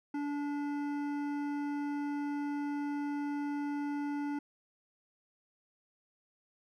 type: tone with hard clipping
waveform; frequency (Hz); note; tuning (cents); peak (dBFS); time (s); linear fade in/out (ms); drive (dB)
triangle; 289; D4; -28; -35; 0.14-4.39; 5; 16
effects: none